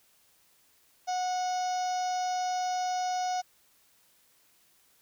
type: harmonic tone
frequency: 732 Hz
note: F#5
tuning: 19 cents flat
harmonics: 1 / 2 / 3 / 4 / 5 / 6 / 7 / 8 / 9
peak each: -28 / -45 / -48 / -50 / -50 / -50 / -44 / -45 / -48 dBFS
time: 1.07-3.42 s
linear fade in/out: 20 ms
effects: white hiss -65 dBFS RMS until 5.01 s